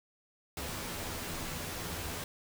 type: noise with comb filter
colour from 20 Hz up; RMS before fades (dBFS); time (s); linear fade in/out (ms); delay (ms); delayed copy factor
pink; -39; 0.57-2.24; 2; 12; +0.55
effects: none